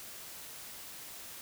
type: silence
effects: white hiss -47 dBFS RMS until 1.41 s